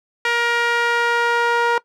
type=tone with band-pass filter sweep; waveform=sawtooth; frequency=472.5 Hz; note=A#4; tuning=23 cents sharp; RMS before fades=-18 dBFS; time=0.25-1.78 s; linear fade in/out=2 ms; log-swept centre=1900 to 1100 Hz; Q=1.4; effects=noise-tail reverb RT60 0.1 s tail -20 dB re dry